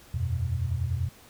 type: chord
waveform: sine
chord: E suspended second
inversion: none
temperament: equal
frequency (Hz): 82.41 / 92.5 / 123.47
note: E2 / F#2 / B2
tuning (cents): 0 / 0 / 0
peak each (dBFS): -30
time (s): 0.14-1.09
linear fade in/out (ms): 5
effects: pink hiss -53 dBFS RMS until 1.29 s